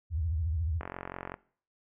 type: tone with vibrato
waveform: sine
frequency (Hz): 80.7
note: E2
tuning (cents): -36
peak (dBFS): -28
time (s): 0.1-0.82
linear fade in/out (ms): 50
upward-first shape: sine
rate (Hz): 14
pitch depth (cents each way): 180
type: click train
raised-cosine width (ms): 0.5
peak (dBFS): -21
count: 25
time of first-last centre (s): 0.81-1.341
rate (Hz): 45.2
effects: noise-tail reverb RT60 0.5 s tail -21 dB re dry + low-pass 2000 Hz 12 dB/octave